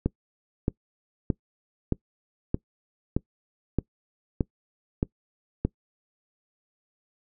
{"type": "click train", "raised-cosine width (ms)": 3, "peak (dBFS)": -10, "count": 10, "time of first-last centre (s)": [0.06, 5.65], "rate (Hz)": 1.61, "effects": ["noise-tail reverb RT60 0.1 s tail -23 dB re dry"]}